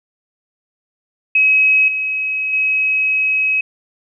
sine tone with level steps, 2550 Hz, D#7, 42 cents sharp, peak -9 / -17 / -13 dBFS, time 1.35-3.61 s, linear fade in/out 5 ms, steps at 1.88 / 2.53 s, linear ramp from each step 2 ms, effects none

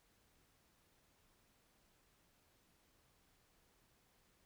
silence, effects pink hiss -74 dBFS RMS until 4.45 s

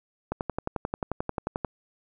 click train, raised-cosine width 1 ms, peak -14 dBFS, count 16, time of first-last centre 0.32-1.647 s, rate 11.3 Hz, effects none

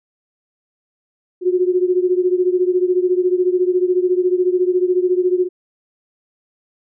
sine beating tone pair, 359.5 / 373.5 Hz, F#4 / F#4, -50 / +16 cents, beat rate 14 Hz, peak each -15 / -18 dBFS, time 1.41-5.49 s, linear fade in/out 50 ms, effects none

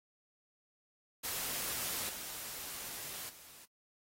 white noise with level steps, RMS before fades -38 / -44 / -55 dBFS, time 1.23-3.66 s, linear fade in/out 20 ms, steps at 2.09 / 3.29 s, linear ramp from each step 2 ms, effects AAC 48 kbps

